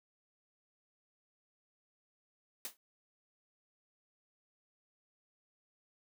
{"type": "noise with exponential decay", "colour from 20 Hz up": "white", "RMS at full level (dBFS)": -37, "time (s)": [2.65, 2.77], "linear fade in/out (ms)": 1, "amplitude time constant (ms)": 24, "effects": ["high-pass 200 Hz 12 dB/octave"]}